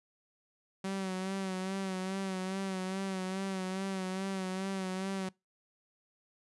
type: tone with vibrato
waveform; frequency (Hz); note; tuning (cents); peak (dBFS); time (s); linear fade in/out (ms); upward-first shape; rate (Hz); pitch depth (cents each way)
sawtooth; 190; F#3; +46; -30; 0.84-5.29; 5; sine; 2.4; 42
effects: noise-tail reverb RT60 0.2 s tail -23 dB re dry + resampled to 24000 Hz